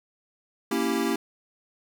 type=chord; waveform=square; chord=A# diminished seventh; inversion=none; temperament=equal; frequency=233.1 / 277.2 / 329.6 / 392 Hz; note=A#3 / C#4 / E4 / G4; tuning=0 / 0 / 0 / 0 cents; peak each=-30 dBFS; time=0.71-1.16 s; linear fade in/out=5 ms; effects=9-bit